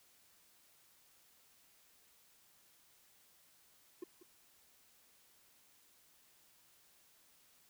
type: tone with echo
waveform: triangle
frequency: 354.2 Hz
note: F4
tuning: 24 cents sharp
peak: -39 dBFS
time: 4.02-4.04 s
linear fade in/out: 5 ms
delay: 190 ms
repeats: 1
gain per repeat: -14 dB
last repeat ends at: 4.23 s
effects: white hiss -68 dBFS RMS until 7.69 s